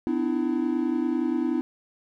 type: tone cluster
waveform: triangle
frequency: 253.2 / 300.3 / 330.6 Hz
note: B3 / D4 / E4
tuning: +43 / +39 / +5 cents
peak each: -25 / -26 / -25 dBFS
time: 0.07-1.61 s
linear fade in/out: 0 ms
effects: none